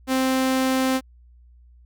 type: tone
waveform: sawtooth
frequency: 261.6 Hz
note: C4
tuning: in tune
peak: -15 dBFS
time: 0.07-1.01 s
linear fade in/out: 50 ms
effects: added 60 Hz sine -48 dBFS peak until 1.85 s